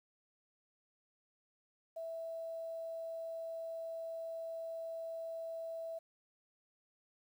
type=tone with quantisation; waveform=sine; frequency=657 Hz; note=E5; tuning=6 cents flat; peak=-40 dBFS; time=1.96-5.99 s; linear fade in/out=10 ms; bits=11; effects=none